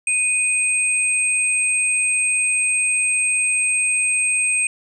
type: tone pair together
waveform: sine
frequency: 2489 / 8406 Hz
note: D#7 / C9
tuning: 0 / +7 cents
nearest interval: octave + major sixth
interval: 2107 cents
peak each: -19 dBFS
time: 0.07-4.67 s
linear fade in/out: 2 ms
effects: none